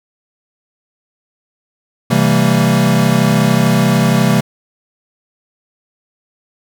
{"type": "chord", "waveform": "square", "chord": "C dominant seventh", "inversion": "none", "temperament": "equal with one note detuned", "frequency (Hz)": [130.81, 164.81, 196, 229.2], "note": ["C3", "E3", "G3", "Bb3"], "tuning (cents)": [0, 0, 0, -29], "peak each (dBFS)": -16, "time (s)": [2.1, 4.41], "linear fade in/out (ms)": 10, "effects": []}